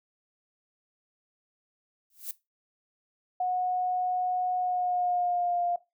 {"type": "noise with exponential growth", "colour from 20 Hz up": "violet", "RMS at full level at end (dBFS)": -31, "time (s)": [2.1, 2.31], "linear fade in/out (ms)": 2, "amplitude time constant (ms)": 44}
{"type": "tone with pitch glide", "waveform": "sine", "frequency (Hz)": [730, 701.1], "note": ["F#5", "F5"], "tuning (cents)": [-24, 7], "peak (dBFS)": -25, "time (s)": [3.4, 5.76], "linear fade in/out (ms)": 5, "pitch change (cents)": -69, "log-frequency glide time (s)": [4.57, 5.64]}
{"effects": ["noise-tail reverb RT60 0.2 s tail -17 dB re dry"]}